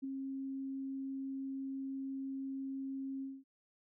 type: tone with ADSR envelope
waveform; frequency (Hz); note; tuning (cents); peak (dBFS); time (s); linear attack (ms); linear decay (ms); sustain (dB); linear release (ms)
sine; 269.4; C#4; -49; -35; 0.02-3.44; 23; 5; -3; 220
effects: none